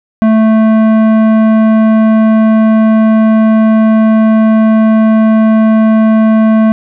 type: tone with tanh clipping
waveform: sine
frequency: 220 Hz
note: A3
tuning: in tune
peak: -6 dBFS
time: 0.22-6.72 s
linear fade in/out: 0 ms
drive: 14 dB
effects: none